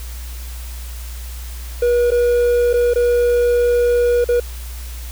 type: tone with dropouts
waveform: triangle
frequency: 482 Hz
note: B4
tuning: 42 cents flat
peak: -10 dBFS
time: 1.82-4.4 s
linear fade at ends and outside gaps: 5 ms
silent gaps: 2.106-2.117 / 2.731-2.738 / 2.937-2.958 / 4.244-4.288 s
effects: added 60 Hz sine -27 dBFS peak until 5.11 s + white hiss -38 dBFS RMS until 5.11 s